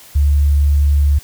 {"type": "tone", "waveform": "sine", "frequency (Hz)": 71.9, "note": "D2", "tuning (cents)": -36, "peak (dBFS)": -9, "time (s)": [0.15, 1.19], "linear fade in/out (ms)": 10, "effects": ["white hiss -41 dBFS RMS until 1.23 s"]}